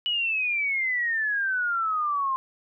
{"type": "exponential sweep", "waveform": "sine", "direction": "down", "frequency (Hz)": [2960, 1046.5], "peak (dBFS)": -23, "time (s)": [0.06, 2.36], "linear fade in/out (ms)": 0, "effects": []}